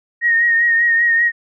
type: tone with vibrato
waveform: sine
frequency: 1864.7 Hz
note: A#6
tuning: in tune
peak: -11 dBFS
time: 0.21-1.32 s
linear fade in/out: 50 ms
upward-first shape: triangle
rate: 5.1 Hz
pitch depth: 40 cents each way
effects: none